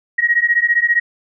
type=beating tone pair; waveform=sine; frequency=1886 / 1901 Hz; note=A#6 / A#6; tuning=+20 / +33 cents; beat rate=15 Hz; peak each=-15 dBFS; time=0.18-1 s; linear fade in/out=10 ms; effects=none